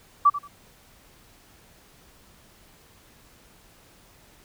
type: tone with echo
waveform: sine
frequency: 1157 Hz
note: D6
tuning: 26 cents flat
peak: -12 dBFS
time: 0.25-0.3 s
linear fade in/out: 10 ms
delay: 89 ms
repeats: 2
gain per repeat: -14 dB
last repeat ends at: 0.478 s
effects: pink hiss -55 dBFS RMS until 4.44 s